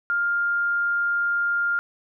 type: tone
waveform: sine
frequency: 1403 Hz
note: F6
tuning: 8 cents sharp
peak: -20 dBFS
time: 0.1-1.79 s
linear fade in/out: 0 ms
effects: none